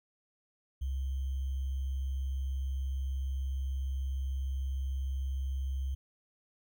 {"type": "tone with sample-and-hold", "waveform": "sine", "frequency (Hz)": 66.7, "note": "C2", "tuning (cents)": 34, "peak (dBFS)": -31, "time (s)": [0.81, 5.95], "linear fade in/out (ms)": 10, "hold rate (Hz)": 3150, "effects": []}